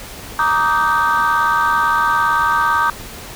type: chord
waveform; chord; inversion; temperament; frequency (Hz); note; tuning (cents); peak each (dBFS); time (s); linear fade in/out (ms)
sine; Eb major seventh; second; just; 933.4 / 1166.7 / 1244.5 / 1555.6; Bb5 / D6 / Eb6 / G6; +2 / -12 / 0 / -14; -17; 0.39-2.9; 2
effects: tanh soft clip ceiling -7 dBFS + pink hiss -33 dBFS RMS until 3.35 s